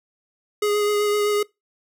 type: tone with vibrato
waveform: square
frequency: 415.3 Hz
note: G#4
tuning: in tune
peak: -19 dBFS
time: 0.62-1.43 s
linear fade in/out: 5 ms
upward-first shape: sine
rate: 7.8 Hz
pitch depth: 15 cents each way
effects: noise-tail reverb RT60 0.2 s tail -23 dB re dry